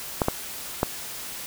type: clicks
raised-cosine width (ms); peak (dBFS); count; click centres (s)
1; -6; 3; 0.218 / 0.284 / 0.831
effects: white hiss -36 dBFS RMS until 1.46 s